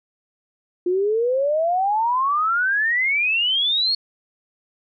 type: exponential sweep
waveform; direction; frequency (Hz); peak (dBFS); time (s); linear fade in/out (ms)
sine; up; 349.2 to 4388; -17; 0.86-3.95; 5
effects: none